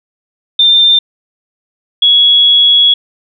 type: tone pair in turn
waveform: sine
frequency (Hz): 3593 / 3350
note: A7 / G#7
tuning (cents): +36 / +14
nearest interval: minor second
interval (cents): 122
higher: first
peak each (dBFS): -4 / -4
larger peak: neither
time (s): 0.59-0.99 / 2.02-2.94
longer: second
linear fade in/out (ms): 5
effects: none